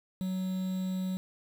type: tone with quantisation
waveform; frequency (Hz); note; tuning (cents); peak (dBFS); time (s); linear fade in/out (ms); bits
triangle; 186.6; F#3; +15; -28; 0.21-1.17; 0; 8
effects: none